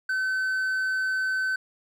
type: tone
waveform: triangle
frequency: 1526 Hz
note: G6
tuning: 47 cents flat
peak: -22 dBFS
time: 0.09-1.56 s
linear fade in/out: 5 ms
effects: none